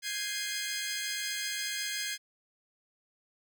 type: chord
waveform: 15% pulse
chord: Ab major seventh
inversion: third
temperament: equal with one note detuned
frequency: 1573.4 / 1661.2 / 2093 / 2489 Hz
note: G6 / Ab6 / C7 / Eb7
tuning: +6 / 0 / 0 / 0 cents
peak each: -35 / -30 / -31 / -35 dBFS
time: 0.02-2.18 s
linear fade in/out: 50 ms
effects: none